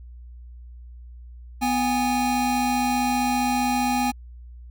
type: tone pair together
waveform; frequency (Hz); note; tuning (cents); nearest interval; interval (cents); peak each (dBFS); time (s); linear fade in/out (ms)
square; 248.6 / 821; B3 / G#5; +12 / -20; octave + major sixth; 2068; -24; 1.61-4.12; 20
effects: added 60 Hz sine -39 dBFS peak until 4.7 s